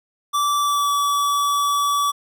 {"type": "tone with pitch glide", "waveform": "square", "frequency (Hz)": [1163, 1147], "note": ["D6", "D6"], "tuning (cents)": [-17, -41], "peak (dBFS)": -18, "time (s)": [0.33, 2.12], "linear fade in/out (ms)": 20, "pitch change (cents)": -24, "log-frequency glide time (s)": [0.6, 0.91], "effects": []}